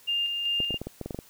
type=tone with tremolo; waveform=sine; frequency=2806 Hz; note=F7; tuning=8 cents sharp; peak=-24 dBFS; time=0.07-0.78 s; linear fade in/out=20 ms; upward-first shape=square; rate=2.6 Hz; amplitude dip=35%
type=clicks; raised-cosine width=2 ms; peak=-20 dBFS; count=10; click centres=0.603 / 0.707 / 0.743 / 0.816 / 0.87 / 1.013 / 1.06 / 1.108 / 1.146 / 1.189 s
effects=white hiss -55 dBFS RMS until 1.29 s